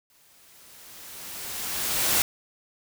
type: noise with exponential growth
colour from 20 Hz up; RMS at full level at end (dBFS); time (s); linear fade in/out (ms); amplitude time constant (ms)
white; -21; 0.1-2.22; 1; 460
effects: none